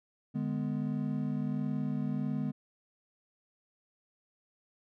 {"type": "chord", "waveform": "triangle", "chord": "G# diminished", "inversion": "second", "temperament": "just", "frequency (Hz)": [149.51, 207.7, 249.2], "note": ["D3", "G#3", "B3"], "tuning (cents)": [31, 0, 16], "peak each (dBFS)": -33, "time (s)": [0.34, 2.52], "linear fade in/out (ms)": 20, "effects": []}